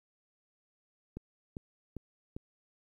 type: click train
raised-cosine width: 3 ms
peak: -27 dBFS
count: 4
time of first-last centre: 1.17-2.365 s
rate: 2.51 Hz
effects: 11-bit